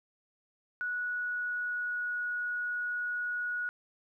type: tone with pitch glide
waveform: sine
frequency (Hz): 1468 to 1457.9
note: F#6 to F#6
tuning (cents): -14 to -26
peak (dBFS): -31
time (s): 0.81-3.69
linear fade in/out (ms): 0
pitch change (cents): -12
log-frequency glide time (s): 0.93-2.23
effects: 12-bit